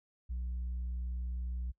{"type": "tone", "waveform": "sine", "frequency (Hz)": 61.2, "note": "B1", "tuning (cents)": -15, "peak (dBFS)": -32, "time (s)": [0.29, 1.72], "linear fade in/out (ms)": 20, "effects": ["noise-tail reverb RT60 0.1 s tail -25 dB re dry", "tanh soft clip ceiling -33 dBFS"]}